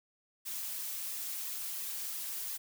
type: noise with flanger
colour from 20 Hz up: blue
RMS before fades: -39 dBFS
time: 0.45-2.58 s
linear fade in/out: 20 ms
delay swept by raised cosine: 1.3 to 4.8 ms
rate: 2.9 Hz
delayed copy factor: -0.6
effects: none